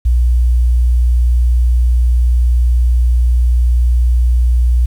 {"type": "tone", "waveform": "sine", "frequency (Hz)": 60.4, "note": "B1", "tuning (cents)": -38, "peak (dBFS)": -7, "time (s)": [0.05, 4.86], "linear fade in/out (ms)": 10, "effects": ["tanh soft clip ceiling -3 dBFS", "7-bit"]}